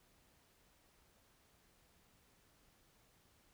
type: silence
effects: pink hiss -71 dBFS RMS until 3.53 s